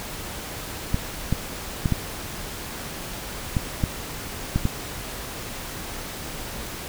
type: clicks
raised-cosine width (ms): 5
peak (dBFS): -8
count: 8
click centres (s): 0.944 / 1.326 / 1.858 / 1.923 / 3.568 / 3.838 / 4.56 / 4.654
effects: pink hiss -34 dBFS RMS until 6.88 s